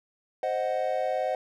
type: chord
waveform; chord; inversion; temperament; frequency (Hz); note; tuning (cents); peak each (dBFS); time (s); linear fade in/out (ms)
triangle; C diminished; none; equal; 523.3 / 622.3 / 740; C5 / Eb5 / Gb5; 0 / 0 / 0; -28; 0.43-1.35; 2
effects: none